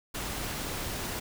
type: noise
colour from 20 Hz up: pink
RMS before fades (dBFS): -35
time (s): 0.14-1.2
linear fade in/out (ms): 10
effects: none